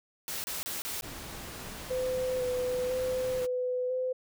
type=noise bursts; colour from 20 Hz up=white; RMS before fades=-36 dBFS; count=4; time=0.28-1.01 s; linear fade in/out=0 ms; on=160 ms; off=30 ms
type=noise; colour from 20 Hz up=pink; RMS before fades=-42 dBFS; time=1.02-3.47 s; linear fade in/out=20 ms
type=tone with vibrato; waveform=sine; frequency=506 Hz; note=B4; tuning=42 cents sharp; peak=-28 dBFS; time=1.9-4.13 s; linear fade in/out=10 ms; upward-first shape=square; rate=1 Hz; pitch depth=16 cents each way
effects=none